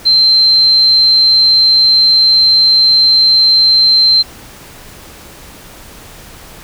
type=tone; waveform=sine; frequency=4121 Hz; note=C8; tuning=27 cents flat; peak=-5 dBFS; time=0.05-4.23 s; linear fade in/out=20 ms; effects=pink hiss -35 dBFS RMS until 6.63 s